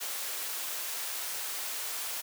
white high-pass noise, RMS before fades -36 dBFS, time 0-2.22 s, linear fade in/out 20 ms, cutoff 510 Hz, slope 12 dB/octave, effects none

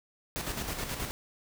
pink noise with tremolo, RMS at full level -34 dBFS, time 0.36-1.11 s, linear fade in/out 0 ms, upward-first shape square, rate 9.4 Hz, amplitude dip 45%, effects none

